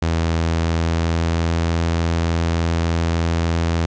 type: tone with pitch glide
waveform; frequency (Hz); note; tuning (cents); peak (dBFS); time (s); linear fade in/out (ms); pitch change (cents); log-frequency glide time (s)
sawtooth; 82.41 to 83.42; E2 to E2; 0 to +21; -13; 0.02-3.86; 5; +21; 0.45-1.76
effects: resampled to 16000 Hz + 9-bit